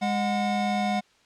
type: tone pair together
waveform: square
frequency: 205 / 730.5 Hz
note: G#3 / F#5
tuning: -22 / -22 cents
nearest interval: octave + minor seventh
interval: 2200 cents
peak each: -27 dBFS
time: 0.01-1.01 s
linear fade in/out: 20 ms
effects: white hiss -61 dBFS RMS until 1.25 s + low-pass 5000 Hz 12 dB/octave